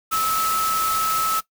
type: tone in noise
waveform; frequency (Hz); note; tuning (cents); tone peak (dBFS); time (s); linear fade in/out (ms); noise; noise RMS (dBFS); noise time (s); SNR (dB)
sine; 1300; E6; -24; -20; 0.11-1.41; 20; white; -27; 0.11-1.41; +4
effects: noise-tail reverb RT60 0.1 s tail -17 dB re dry